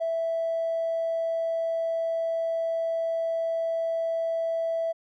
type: tone with tanh clipping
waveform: triangle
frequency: 659.3 Hz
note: E5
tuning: in tune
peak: -24 dBFS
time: 0-4.93 s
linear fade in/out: 20 ms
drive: 1 dB
effects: none